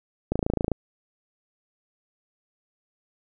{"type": "click train", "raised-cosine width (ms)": 2, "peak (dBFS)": -10, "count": 12, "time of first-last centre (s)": [0.32, 0.717], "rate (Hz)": 27.7, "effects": []}